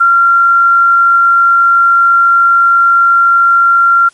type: tone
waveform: sine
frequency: 1377 Hz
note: F6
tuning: 25 cents flat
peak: -4 dBFS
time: 0-4.09 s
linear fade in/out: 10 ms
effects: white hiss -46 dBFS RMS until 4.13 s + MP3 48 kbps